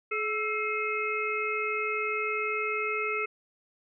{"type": "harmonic tone with a mistuned harmonic", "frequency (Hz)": 426.8, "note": "G#4", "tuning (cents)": 47, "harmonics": [1, 3, 5, 6], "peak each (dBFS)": [-33, -33, -33, -33], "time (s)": [0.11, 3.26], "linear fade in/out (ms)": 10, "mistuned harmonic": 3, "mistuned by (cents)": 58, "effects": []}